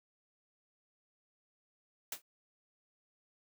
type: noise with exponential decay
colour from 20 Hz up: white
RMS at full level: -34 dBFS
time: 2.12-2.22 s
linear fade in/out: 5 ms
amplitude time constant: 21 ms
effects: high-pass 200 Hz 12 dB/octave